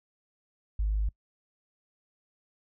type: tone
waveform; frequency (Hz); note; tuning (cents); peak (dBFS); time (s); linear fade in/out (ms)
sine; 51.91; G#1; 0; -24; 0.79-1.09; 5
effects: noise-tail reverb RT60 0.1 s tail -24 dB re dry + tanh soft clip ceiling -20 dBFS